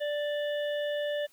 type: harmonic tone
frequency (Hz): 587.3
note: D5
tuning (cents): 0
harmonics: 1 / 3 / 5 / 6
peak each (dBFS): -29 / -39 / -43 / -45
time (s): 0-1.27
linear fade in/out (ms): 20
effects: white hiss -63 dBFS RMS until 1.32 s